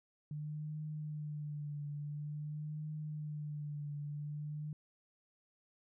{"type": "tone with vibrato", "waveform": "sine", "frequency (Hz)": 149.5, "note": "D3", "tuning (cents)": 31, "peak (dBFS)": -39, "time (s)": [0.31, 4.73], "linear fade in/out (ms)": 2, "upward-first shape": "triangle", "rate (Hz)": 0.48, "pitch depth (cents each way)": 46, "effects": []}